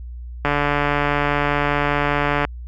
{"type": "click train", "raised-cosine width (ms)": 0.5, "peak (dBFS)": -4, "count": 291, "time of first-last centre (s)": [0.45, 2.45], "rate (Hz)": 145, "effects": ["added 60 Hz sine -30 dBFS peak until 2.67 s"]}